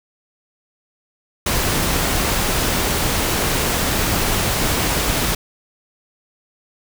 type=noise; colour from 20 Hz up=pink; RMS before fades=-19 dBFS; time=1.46-5.35 s; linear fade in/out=5 ms; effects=none